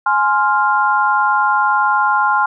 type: chord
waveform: sine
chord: F minor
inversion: first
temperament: just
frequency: 838.1 / 1047.7 / 1396.9 Hz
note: Ab5 / C6 / F6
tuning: +16 / +2 / 0 cents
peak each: -16 dBFS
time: 0.06-2.46 s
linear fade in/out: 5 ms
effects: none